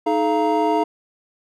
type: tone cluster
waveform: triangle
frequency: 311.9 / 427.6 / 690 / 935 Hz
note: D#4 / A4 / F5 / A#5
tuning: +4 / -49 / -21 / +5 cents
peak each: -20 dBFS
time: 0.06-0.84 s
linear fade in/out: 10 ms
effects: none